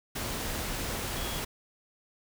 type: tone in noise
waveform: sine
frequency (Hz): 3322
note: G#7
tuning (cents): 0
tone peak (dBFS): -42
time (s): 1.16-1.4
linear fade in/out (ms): 10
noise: pink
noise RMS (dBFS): -34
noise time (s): 0.15-1.45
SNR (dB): -11
effects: none